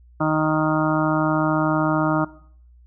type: harmonic tone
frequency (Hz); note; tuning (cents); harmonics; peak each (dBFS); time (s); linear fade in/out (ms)
155.56; D#3; 0; 1 / 2 / 4 / 5 / 6 / 7 / 8 / 9; -24 / -22 / -25 / -30 / -28 / -32 / -27 / -31; 0.2-2.25; 10
effects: noise-tail reverb RT60 0.6 s tail -19 dB re dry + added 60 Hz sine -47 dBFS peak until 2.86 s